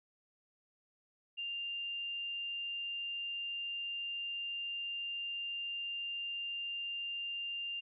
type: tone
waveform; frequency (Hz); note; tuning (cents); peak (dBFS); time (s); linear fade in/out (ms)
sine; 2794; F7; 0; -37; 1.37-7.81; 20
effects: none